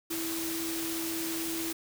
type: tone in noise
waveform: sine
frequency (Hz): 328.8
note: E4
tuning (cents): -4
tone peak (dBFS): -34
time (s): 0.1-1.73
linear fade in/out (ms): 10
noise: white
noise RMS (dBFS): -36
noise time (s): 0.1-1.73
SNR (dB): -1
effects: none